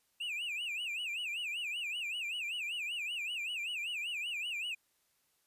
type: tone with vibrato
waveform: triangle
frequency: 2637 Hz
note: E7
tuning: in tune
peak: -34 dBFS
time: 0.2-4.75 s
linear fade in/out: 10 ms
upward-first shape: sine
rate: 5.2 Hz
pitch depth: 200 cents each way
effects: white hiss -75 dBFS RMS until 5.46 s + resampled to 32000 Hz